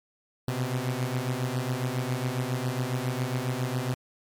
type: beating tone pair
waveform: sawtooth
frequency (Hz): 123.2 / 130.5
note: B2 / C3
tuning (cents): -4 / -4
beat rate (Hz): 7.3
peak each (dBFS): -26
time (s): 0.48-3.94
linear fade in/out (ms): 0
effects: MP3 96 kbps